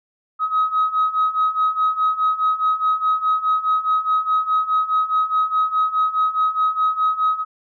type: beating tone pair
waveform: sine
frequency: 1266 / 1270.8 Hz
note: D#6 / D#6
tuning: +30 / +36 cents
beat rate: 4.8 Hz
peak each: -20 / -17 dBFS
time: 0.39-7.45 s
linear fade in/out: 50 ms
effects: tanh soft clip ceiling -11 dBFS